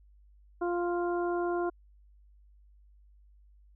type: harmonic tone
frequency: 349.2 Hz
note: F4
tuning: in tune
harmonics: 1 / 2 / 3 / 4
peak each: -29 / -35 / -39 / -41 dBFS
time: 0.61-1.7 s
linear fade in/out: 10 ms
effects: added 50 Hz sine -56 dBFS peak until 3.75 s